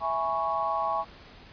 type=chord; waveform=sine; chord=C# minor seventh; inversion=first; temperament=equal; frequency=659.3 / 830.6 / 987.8 / 1108.7 Hz; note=E5 / G#5 / B5 / C#6; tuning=0 / 0 / 0 / 0 cents; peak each=-32 / -30 / -35 / -29 dBFS; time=0-1.05 s; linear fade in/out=50 ms; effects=pink hiss -50 dBFS RMS until 1.52 s + resampled to 11025 Hz